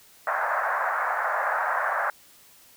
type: band-pass noise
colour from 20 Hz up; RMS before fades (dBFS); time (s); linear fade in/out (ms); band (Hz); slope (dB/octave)
white; -26; 0.27-2.1; 2; 590 to 1700; 48
effects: white hiss -54 dBFS RMS until 2.76 s